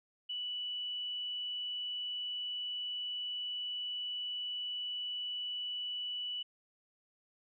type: tone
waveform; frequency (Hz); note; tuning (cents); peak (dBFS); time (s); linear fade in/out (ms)
sine; 2960; F#7; 0; -36; 0.29-6.43; 10
effects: none